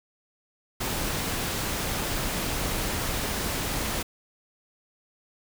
pink noise, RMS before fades -29 dBFS, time 0.8-4.03 s, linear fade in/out 10 ms, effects none

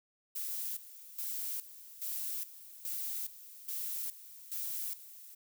violet noise with tremolo, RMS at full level -38 dBFS, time 0.35-5.35 s, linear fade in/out 10 ms, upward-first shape square, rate 1.2 Hz, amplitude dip 80%, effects none

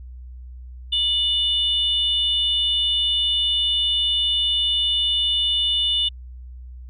sine tone pair together, 2935 / 3550 Hz, F#7 / A7, -15 / +15 cents, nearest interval minor third, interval 330 cents, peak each -20 dBFS, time 0.92-6.09 s, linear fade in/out 10 ms, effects tanh soft clip ceiling -10 dBFS + added 62 Hz sine -35 dBFS peak until 6.89 s

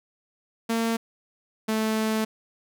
sawtooth tone pair in turn, 228.1 / 218.9 Hz, A#3 / A3, -37 / -9 cents, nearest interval minor second, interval 72 cents, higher first, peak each -19 dBFS, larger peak neither, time 0.69-0.97 / 1.68-2.25 s, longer second, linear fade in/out 10 ms, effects none

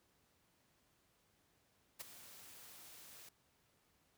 white noise with ADSR envelope, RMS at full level -44 dBFS, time 1.99-3.29 s, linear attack 20 ms, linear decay 12 ms, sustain -13 dB, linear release 4 ms, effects pink hiss -75 dBFS RMS until 4.17 s + high-pass 60 Hz 12 dB/octave

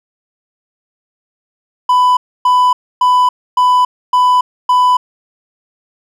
triangle tone bursts, 997 Hz, B5, 16 cents sharp, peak -5 dBFS, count 6, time 1.89-4.97 s, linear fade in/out 5 ms, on 280 ms, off 280 ms, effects none

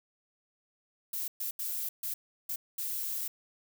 violet noise bursts at uneven times, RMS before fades -35 dBFS, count 6, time 1.13-1.28 / 1.4-1.51 / 1.59-1.89 / 2.03-2.14 / 2.49-2.56 / 2.78-3.28 s, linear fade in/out 5 ms, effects none

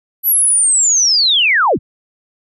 sine linear sweep, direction down, 12000 to 36.05 Hz, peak -9 dBFS, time 0.23-1.79 s, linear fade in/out 50 ms, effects none

